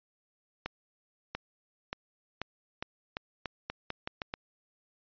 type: accelerating click train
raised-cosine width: 0.3 ms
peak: -18 dBFS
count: 12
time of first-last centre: 0.66-4.339 s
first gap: 690 ms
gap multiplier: 0.84
effects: resampled to 11025 Hz